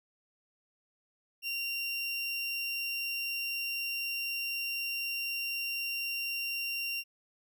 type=tone; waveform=30% pulse; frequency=2764 Hz; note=F7; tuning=19 cents flat; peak=-30 dBFS; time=1.42-7.04 s; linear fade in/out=50 ms; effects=none